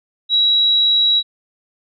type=tone; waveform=sine; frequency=3879 Hz; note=B7; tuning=32 cents flat; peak=-11 dBFS; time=0.29-1.23 s; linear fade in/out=50 ms; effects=none